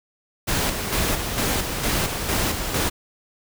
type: noise with tremolo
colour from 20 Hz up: pink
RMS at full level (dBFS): -22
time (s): 0.47-2.9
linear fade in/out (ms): 20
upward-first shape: square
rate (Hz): 2.2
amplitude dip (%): 45
effects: none